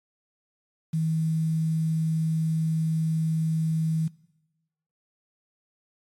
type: tone with quantisation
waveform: sine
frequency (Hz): 160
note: D#3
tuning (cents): +49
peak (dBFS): -22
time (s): 0.93-4.08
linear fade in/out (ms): 10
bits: 8
effects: noise-tail reverb RT60 1.0 s tail -21 dB re dry + MP3 64 kbps